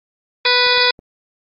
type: harmonic tone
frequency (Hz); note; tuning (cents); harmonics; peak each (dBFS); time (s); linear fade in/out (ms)
493.6; B4; -1; 1 / 2 / 3 / 4 / 5 / 7 / 8 / 9 / 10; -20 / -20 / -20 / -20 / -20 / -20 / -20 / -20 / -20; 0.45-0.91; 5
type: clicks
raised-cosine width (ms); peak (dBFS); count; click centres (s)
2; -26; 3; 0.666 / 0.776 / 0.991
effects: MP3 32 kbps